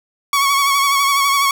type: tone with vibrato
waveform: sawtooth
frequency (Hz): 1115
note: C#6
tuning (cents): +10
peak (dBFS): -9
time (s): 0.33-1.51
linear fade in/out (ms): 2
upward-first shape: sine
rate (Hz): 12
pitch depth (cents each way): 37
effects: none